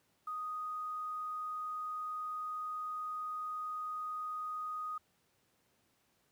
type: tone with quantisation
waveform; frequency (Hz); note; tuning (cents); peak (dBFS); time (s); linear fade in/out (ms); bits
sine; 1244.5; D#6; 0; -37; 0.27-4.98; 5; 11
effects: pink hiss -74 dBFS RMS until 6.31 s + high-pass 100 Hz 12 dB/octave